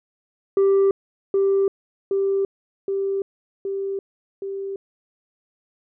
sine tone with echo, 392 Hz, G4, in tune, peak -11 dBFS, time 0.57-0.91 s, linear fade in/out 2 ms, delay 770 ms, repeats 5, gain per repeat -3 dB, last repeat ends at 4.76 s, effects tanh soft clip ceiling -13 dBFS

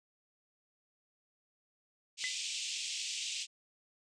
pink band-pass noise, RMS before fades -39 dBFS, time 2.17-3.47 s, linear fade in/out 50 ms, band 2500 to 8100 Hz, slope 48 dB/octave
sine tone with exponential decay, 2023 Hz, B6, 41 cents sharp, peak -32 dBFS, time 2.24-2.41 s, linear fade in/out 0 ms, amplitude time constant 35 ms
effects resampled to 22050 Hz

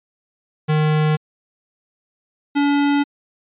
square tone pair in turn, 153.7 / 285.8 Hz, D#3 / D4, -21 / -47 cents, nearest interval major seventh, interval 1074 cents, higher second, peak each -15 dBFS, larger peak neither, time 0.68-1.17 / 2.55-3.04 s, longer neither, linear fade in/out 20 ms, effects resampled to 8000 Hz

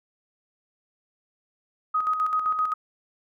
sine tone with tremolo, 1256 Hz, D#6, 16 cents sharp, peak -20 dBFS, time 1.94-2.74 s, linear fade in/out 10 ms, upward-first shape square, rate 7.7 Hz, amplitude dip 50%, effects none

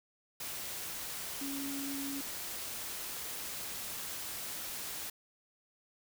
sine tone in noise, 277.2 Hz, C#4, in tune, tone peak -38 dBFS, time 1.41-2.21 s, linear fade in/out 5 ms, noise white, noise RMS -41 dBFS, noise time 0.4-5.1 s, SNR 0 dB, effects none

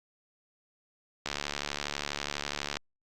click train, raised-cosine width 0.2 ms, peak -14 dBFS, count 110, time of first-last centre 1.26-2.77 s, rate 72.2 Hz, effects Opus 48 kbps

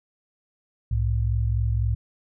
sine tone pair together, 64 / 107.95 Hz, C2 / A2, -38 / -33 cents, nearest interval major sixth, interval 905 cents, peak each -23 dBFS, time 0.91-1.95 s, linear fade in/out 5 ms, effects none

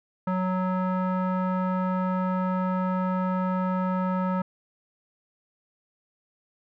square tone with low-pass filter, 185.1 Hz, F#3, 1 cent sharp, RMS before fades -26 dBFS, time 0.27-4.42 s, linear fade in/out 5 ms, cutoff 1200 Hz, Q 3, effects none

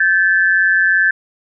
sine tone pair together, 1553.3 / 1736 Hz, G6 / A6, -16 / -24 cents, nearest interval major second, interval 192 cents, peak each -13 / -13 dBFS, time 0-1.11 s, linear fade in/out 5 ms, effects none

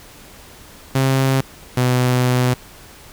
sawtooth tone pair in turn, 133.4 / 125.61 Hz, C3 / B2, +34 / +30 cents, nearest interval minor second, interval 104 cents, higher first, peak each -10 dBFS, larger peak neither, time 0.95-1.41 / 1.77-2.54 s, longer second, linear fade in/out 5 ms, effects pink hiss -42 dBFS RMS until 3.12 s

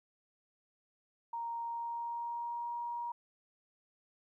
sine tone with pitch glide, 932.3 to 949.1 Hz, A#5 to A#5, 0 to +31 cents, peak -36 dBFS, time 1.33-3.12 s, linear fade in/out 5 ms, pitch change +31 cents, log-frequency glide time 1.64-2.8 s, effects 13-bit

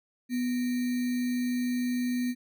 sine tone with sample-and-hold, 246.9 Hz, B3, in tune, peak -26 dBFS, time 0.29-2.35 s, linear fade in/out 50 ms, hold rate 2100 Hz, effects none

